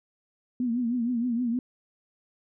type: tone with vibrato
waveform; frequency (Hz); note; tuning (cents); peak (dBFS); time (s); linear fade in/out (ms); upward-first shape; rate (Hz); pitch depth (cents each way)
sine; 240; B3; -49; -24; 0.6-1.59; 2; triangle; 6.4; 110
effects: none